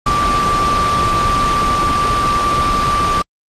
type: tone in noise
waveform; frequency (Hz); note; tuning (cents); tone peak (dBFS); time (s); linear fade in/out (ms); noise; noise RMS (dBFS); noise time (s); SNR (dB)
sine; 1171; D6; -5; -13; 0.06-3.22; 5; pink; -18; 0.06-3.22; +2
effects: low-pass 6000 Hz 12 dB/octave + Opus 32 kbps